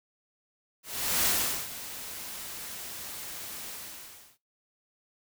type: noise with ADSR envelope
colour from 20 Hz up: white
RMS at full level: -25 dBFS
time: 0.83-4.38 s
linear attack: 420 ms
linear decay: 420 ms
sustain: -15 dB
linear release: 690 ms
effects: noise-tail reverb RT60 0.2 s tail -18 dB re dry